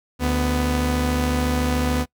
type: tone pair together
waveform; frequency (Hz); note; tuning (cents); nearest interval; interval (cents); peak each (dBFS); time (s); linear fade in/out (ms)
sawtooth; 73.9 / 248.4; D2 / B3; +11 / +10; octave + major sixth; 2099; -18; 0.19-2.06; 50
effects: noise-tail reverb RT60 0.1 s tail -23 dB re dry